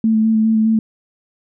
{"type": "tone with vibrato", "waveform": "sine", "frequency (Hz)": 220.5, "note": "A3", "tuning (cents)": 4, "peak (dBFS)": -11, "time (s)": [0.04, 0.79], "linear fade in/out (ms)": 2, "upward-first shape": "square", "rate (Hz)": 4.9, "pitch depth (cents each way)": 15, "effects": []}